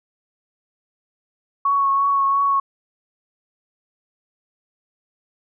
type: tone with vibrato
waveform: sine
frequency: 1108.7 Hz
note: C#6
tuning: in tune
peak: -15 dBFS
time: 1.65-2.6 s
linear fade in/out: 5 ms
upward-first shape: triangle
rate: 2.9 Hz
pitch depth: 21 cents each way
effects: none